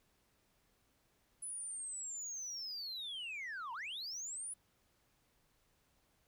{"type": "linear two-way sweep", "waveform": "sine", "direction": "down then up", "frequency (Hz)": [10100, 895, 10100], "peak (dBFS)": -39, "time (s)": [1.42, 4.54], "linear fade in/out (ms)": 10, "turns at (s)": 3.73, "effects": ["tanh soft clip ceiling -40 dBFS", "pink hiss -75 dBFS RMS until 6.27 s"]}